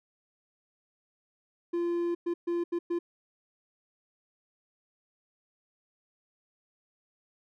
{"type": "tone bursts at uneven times", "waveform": "triangle", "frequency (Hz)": 344.5, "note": "F4", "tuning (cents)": -24, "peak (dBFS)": -25, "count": 5, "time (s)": [[1.73, 2.15], [2.26, 2.34], [2.47, 2.64], [2.72, 2.79], [2.9, 2.99]], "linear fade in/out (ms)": 10, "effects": []}